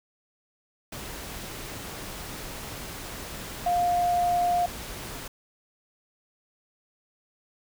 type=tone in noise; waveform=sine; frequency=705 Hz; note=F5; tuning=16 cents sharp; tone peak=-21 dBFS; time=3.66-4.66 s; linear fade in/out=5 ms; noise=pink; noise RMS=-38 dBFS; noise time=0.92-5.28 s; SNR=+14 dB; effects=none